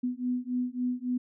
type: beating tone pair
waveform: sine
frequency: 247 / 250.6 Hz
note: B3 / B3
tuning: 0 / +25 cents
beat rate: 3.6 Hz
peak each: -31 dBFS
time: 0.03-1.18 s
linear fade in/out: 10 ms
effects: none